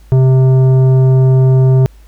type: tone with tanh clipping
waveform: triangle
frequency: 130.81 Hz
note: C3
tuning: in tune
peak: -7 dBFS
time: 0.12-1.86 s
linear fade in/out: 0 ms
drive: 15 dB
effects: added 52 Hz sine -37 dBFS peak until 2.07 s + pink hiss -51 dBFS RMS until 2.07 s

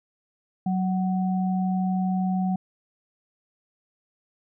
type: tone pair together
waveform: sine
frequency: 186.5 / 746 Hz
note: F#3 / F#5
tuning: +14 / +14 cents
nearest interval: 2 octaves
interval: 2400 cents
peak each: -22 / -31 dBFS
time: 0.66-2.56 s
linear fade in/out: 5 ms
effects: none

